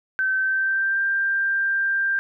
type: tone with pitch glide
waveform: sine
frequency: 1540 to 1585.1 Hz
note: G6 to G6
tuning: -31 to +19 cents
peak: -19 dBFS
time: 0.19-2.19 s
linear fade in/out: 0 ms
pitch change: +50 cents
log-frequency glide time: 0.37-1.03 s
effects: none